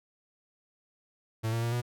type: tone with pitch steps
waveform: 45% pulse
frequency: 111.9 / 115.4 / 117.4 / 121.1 Hz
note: A2 / A#2 / A#2 / B2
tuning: +30 / -17 / +13 / -34 cents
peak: -28 dBFS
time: 1.43-1.818 s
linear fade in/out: 20 ms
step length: 97 ms
effects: none